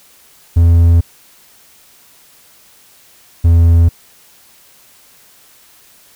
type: tone pair in turn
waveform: triangle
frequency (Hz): 84.5 / 84.02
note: E2 / E2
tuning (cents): +43 / +34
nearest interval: unison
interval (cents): 9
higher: first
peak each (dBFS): -3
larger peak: neither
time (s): 0.56-1.01 / 3.44-3.89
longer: neither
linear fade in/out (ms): 10
effects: white hiss -46 dBFS RMS until 6.15 s